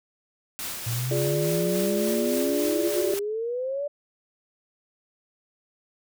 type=noise with tremolo; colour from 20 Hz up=white; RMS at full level=-32 dBFS; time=0.59-3.19 s; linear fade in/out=0 ms; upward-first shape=triangle; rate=3.5 Hz; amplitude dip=40%
type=exponential sweep; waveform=sine; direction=up; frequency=113.6 to 587.3 Hz; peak=-26 dBFS; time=0.86-3.88 s; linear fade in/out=10 ms
type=chord; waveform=sine; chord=D diminished; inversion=first; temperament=equal; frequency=349.2 / 415.3 / 587.3 Hz; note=F4 / Ab4 / D5; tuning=0 / 0 / 0 cents; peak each=-28 dBFS; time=1.11-3.14 s; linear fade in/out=2 ms
effects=none